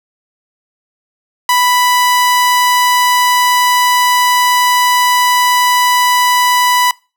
sawtooth tone, 989 Hz, B5, 2 cents sharp, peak -5 dBFS, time 1.49-6.91 s, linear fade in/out 2 ms, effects noise-tail reverb RT60 0.3 s tail -23 dB re dry

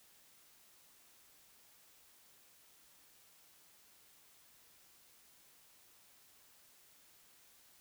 silence, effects white hiss -65 dBFS RMS until 7.8 s

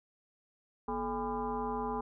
sine tone with frequency modulation, 622.3 Hz, D#5, in tune, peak -32 dBFS, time 0.88-2.01 s, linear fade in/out 5 ms, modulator 191 Hz, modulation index 2.5, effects none

